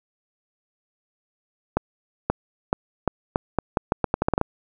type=accelerating click train; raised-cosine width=1 ms; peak=-5 dBFS; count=15; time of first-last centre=1.77-4.413 s; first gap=530 ms; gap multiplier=0.81; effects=none